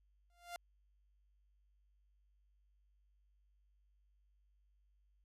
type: tone with exponential growth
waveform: sawtooth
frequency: 697 Hz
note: F5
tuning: 4 cents flat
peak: -37 dBFS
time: 0.3-0.56 s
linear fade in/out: 0 ms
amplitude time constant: 55 ms
effects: added 50 Hz sine -70 dBFS peak until 5.24 s + resampled to 32000 Hz